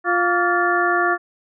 harmonic tone with a mistuned harmonic, 350.7 Hz, F4, 7 cents sharp, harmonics 1 / 2 / 3 / 4 / 5, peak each -22 / -22 / -22 / -22 / -22 dBFS, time 0.04-1.18 s, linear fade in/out 50 ms, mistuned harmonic 3, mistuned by +150 cents, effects none

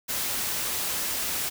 white noise, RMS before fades -29 dBFS, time 0.08-1.5 s, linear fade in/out 20 ms, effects none

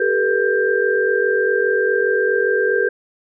sine tone cluster, 390 / 434.9 / 482.3 / 1584 Hz, G4 / A4 / B4 / G6, -9 / -20 / -41 / +18 cents, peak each -20 dBFS, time 0-2.89 s, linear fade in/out 5 ms, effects none

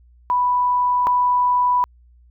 sine tone pair in turn, 987.8 / 987.8 Hz, B5 / B5, 0 / 0 cents, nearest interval unison, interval 0 cents, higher neither, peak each -15 / -14 dBFS, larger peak second, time 0.3-1.07 / 1.07-1.84 s, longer neither, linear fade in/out 0 ms, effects added 60 Hz sine -48 dBFS peak until 2.3 s

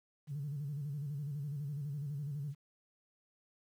sine tone with vibrato, 143.9 Hz, D3, 35 cents flat, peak -36 dBFS, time 0.27-2.55 s, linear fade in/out 50 ms, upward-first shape square, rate 12 Hz, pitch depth 76 cents each way, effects tanh soft clip ceiling -32 dBFS + 11-bit

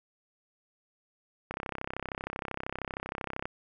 click train, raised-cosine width 0.5 ms, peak -19 dBFS, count 65, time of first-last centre 1.51-3.455 s, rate 32.9 Hz, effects none

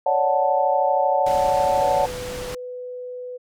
sine chord, D major seventh, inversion third, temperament equal, 554.4 / 587.3 / 740 / 880 Hz, C#5 / D5 / F#5 / A5, 0 / 0 / 0 / 0 cents, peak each -22 / -24 / -21 / -22 dBFS, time 0.06-2.06 s, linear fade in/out 5 ms
pink low-pass noise, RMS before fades -34 dBFS, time 1.26-2.55 s, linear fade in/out 5 ms, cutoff 9800 Hz, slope 12 dB/octave
sine tone, 497.9 Hz, B4, 14 cents sharp, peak -30 dBFS, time 1.8-3.38 s, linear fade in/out 20 ms
effects none

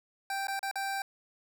25% pulse tone with dropouts, 784 Hz, G5, in tune, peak -28 dBFS, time 0.3-1.02 s, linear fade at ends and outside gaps 2 ms, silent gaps 0.471-0.482 / 0.593-0.629 / 0.713-0.756 s, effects none

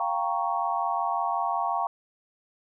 sine chord, G half-diminished seventh, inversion third, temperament equal, 698.5 / 784 / 932.3 / 1108.7 Hz, F5 / G5 / Bb5 / Db6, 0 / 0 / 0 / 0 cents, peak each -30 dBFS, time 0-1.87 s, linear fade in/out 2 ms, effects none

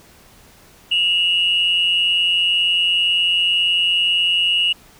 sine tone pair together, 2715 / 2893 Hz, F7 / F#7, -50 / -40 cents, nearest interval minor second, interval 110 cents, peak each -20 / -14 dBFS, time 0.91-4.73 s, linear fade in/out 10 ms, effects tanh soft clip ceiling -9 dBFS + pink hiss -48 dBFS RMS until 4.99 s

